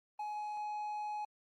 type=tone; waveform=triangle; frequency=841 Hz; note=G#5; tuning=22 cents sharp; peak=-35 dBFS; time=0.19-1.25 s; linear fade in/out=5 ms; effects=Opus 24 kbps